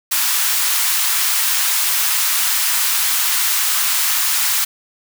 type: high-pass noise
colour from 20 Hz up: white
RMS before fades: -17 dBFS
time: 0.11-4.65 s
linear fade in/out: 10 ms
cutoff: 940 Hz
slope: 24 dB/octave
effects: none